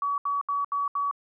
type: tone bursts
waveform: sine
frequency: 1135 Hz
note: C#6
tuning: 41 cents sharp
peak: -24 dBFS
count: 5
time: 0.02-1.112 s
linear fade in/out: 2 ms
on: 160 ms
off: 73 ms
effects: none